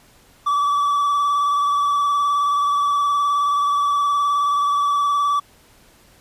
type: tone with vibrato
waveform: triangle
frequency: 1152 Hz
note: D6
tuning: 34 cents flat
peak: -14 dBFS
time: 0.46-5.4 s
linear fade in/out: 10 ms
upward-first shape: square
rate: 19 Hz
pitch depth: 21 cents each way
effects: pink hiss -52 dBFS RMS until 6.2 s + resampled to 32000 Hz